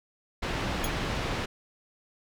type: low-pass noise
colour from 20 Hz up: pink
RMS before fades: -31 dBFS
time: 0.42-1.46 s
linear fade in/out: 10 ms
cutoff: 3700 Hz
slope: 12 dB/octave
type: tone with exponential decay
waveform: 10% pulse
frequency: 3322 Hz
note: G#7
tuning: in tune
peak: -20 dBFS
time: 0.84-0.92 s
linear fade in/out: 1 ms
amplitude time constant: 16 ms
effects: none